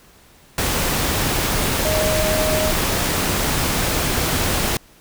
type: tone in noise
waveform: sine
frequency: 622.3 Hz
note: D#5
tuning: in tune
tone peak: -20 dBFS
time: 1.85-2.71 s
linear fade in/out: 2 ms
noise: pink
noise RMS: -20 dBFS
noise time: 0.58-4.77 s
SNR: -3 dB
effects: pink hiss -50 dBFS RMS until 5 s